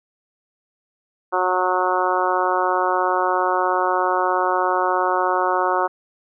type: harmonic tone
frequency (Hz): 183.1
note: F#3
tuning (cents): -18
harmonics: 2 / 3 / 4 / 5 / 6 / 7 / 8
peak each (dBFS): -25 / -25 / -24 / -23 / -24 / -25 / -29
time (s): 1.32-5.88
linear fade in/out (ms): 20
effects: none